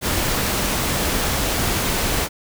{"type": "noise", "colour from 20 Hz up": "pink", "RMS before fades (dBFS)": -21, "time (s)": [0.01, 2.29], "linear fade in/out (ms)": 50, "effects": []}